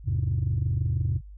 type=chord; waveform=sine; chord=E augmented; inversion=none; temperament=just; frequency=82.41 / 103.01 / 128.76 Hz; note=E2 / G#2 / B#2; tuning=0 / -14 / -27 cents; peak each=-26 dBFS; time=0.04-1.21 s; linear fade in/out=50 ms; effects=tanh soft clip ceiling -18 dBFS + added 50 Hz sine -41 dBFS peak until 1.37 s